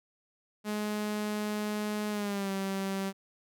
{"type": "tone with pitch glide", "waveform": "sawtooth", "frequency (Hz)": [210.4, 194.06], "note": ["G#3", "G3"], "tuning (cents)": [23, -17], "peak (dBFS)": -27, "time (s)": [0.64, 3.13], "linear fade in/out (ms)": 50, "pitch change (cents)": -140, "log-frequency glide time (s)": [2.1, 2.51], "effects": []}